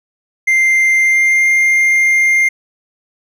triangle tone with pitch glide, 2093 to 2109 Hz, C7 to C7, 0 to +13 cents, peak -7 dBFS, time 0.47-2.49 s, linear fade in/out 10 ms, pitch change +13 cents, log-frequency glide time 0.98-1.48 s, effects none

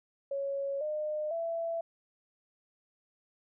sine tone with pitch steps, 554.4 / 608.1 / 667 Hz, C#5 / D#5 / E5, 0 / -40 / +20 cents, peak -31 dBFS, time 0.31-1.81 s, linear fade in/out 5 ms, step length 500 ms, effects none

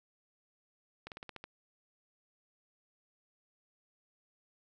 slowing click train, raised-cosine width 0.3 ms, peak -28 dBFS, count 7, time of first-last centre 1.07-1.44 s, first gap 48 ms, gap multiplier 1.1, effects none

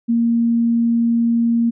sine tone, 232.9 Hz, A#3, 1 cent flat, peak -13 dBFS, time 0.08-1.71 s, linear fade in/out 20 ms, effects none

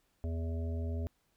harmonic tone, 82.41 Hz, E2, in tune, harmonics 1 / 3 / 5 / 7 / 8, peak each -33 / -43 / -47 / -50 / -51 dBFS, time 0.24-1.07 s, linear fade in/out 0 ms, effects pink hiss -75 dBFS RMS until 1.36 s

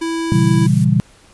square tone, 329.6 Hz, E4, in tune, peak -19 dBFS, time 0.01-0.67 s, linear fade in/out 10 ms
blue noise, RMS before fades -33 dBFS, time 0.32-0.85 s, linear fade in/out 10 ms
sine chord, A# diminished seventh, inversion none, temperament equal with one note detuned, 118.85 / 138.59 / 164.81 / 196 Hz, A#2 / C#3 / E3 / G3, +34 / 0 / 0 / 0 cents, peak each -16 dBFS, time 0.32-1 s, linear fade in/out 0 ms
effects pink hiss -48 dBFS RMS until 1.33 s + resampled to 24000 Hz

